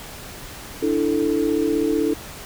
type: chord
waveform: sine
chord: D suspended second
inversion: none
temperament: equal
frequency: 293.7 / 329.6 / 440 Hz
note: D4 / E4 / A4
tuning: 0 / 0 / 0 cents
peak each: -22 dBFS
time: 0.82-2.14 s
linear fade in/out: 10 ms
effects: pink hiss -37 dBFS RMS until 2.45 s